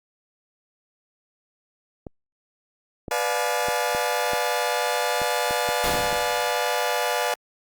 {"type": "clicks", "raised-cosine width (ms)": 2, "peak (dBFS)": -20, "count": 10, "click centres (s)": [2.068, 3.082, 3.685, 3.949, 4.334, 5.217, 5.509, 5.689, 5.956, 6.128]}
{"type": "chord", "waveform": "sawtooth", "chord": "B diminished seventh", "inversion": "none", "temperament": "just", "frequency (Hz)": [493.9, 592.7, 711.2, 853.4], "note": ["B4", "D5", "F5", "Ab5"], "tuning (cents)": [0, 16, 31, 47], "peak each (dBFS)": -24, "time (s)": [3.11, 7.34], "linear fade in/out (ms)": 2}
{"type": "noise with exponential decay", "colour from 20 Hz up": "pink", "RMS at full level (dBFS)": -25, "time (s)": [5.84, 6.72], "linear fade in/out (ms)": 0, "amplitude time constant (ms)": 190}
{"effects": ["Opus 32 kbps"]}